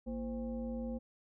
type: tone with frequency modulation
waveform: sine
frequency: 233.1 Hz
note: A#3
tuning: in tune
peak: -36 dBFS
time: 0.06-0.99 s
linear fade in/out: 20 ms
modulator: 286 Hz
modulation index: 0.92
effects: none